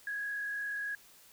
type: tone with frequency modulation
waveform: sine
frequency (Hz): 1661.2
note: G#6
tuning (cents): 0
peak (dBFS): -34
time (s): 0.07-0.95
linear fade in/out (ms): 2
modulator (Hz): 43.1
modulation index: 0.61
effects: white hiss -59 dBFS RMS until 1.32 s